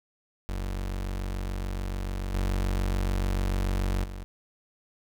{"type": "tone with level steps", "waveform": "35% pulse", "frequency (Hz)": 46.92, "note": "F#1", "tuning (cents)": 25, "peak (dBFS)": [-28, -23, -34], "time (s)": [0.49, 4.24], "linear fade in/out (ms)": 0, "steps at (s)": [2.33, 4.03], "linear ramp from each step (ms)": 20, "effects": []}